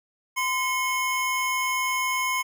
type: tone pair together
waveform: square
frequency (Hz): 1026 / 2174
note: C6 / C#7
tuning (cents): -34 / -34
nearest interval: octave + minor second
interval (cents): 1300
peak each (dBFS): -27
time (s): 0.36-2.43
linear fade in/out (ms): 20
effects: none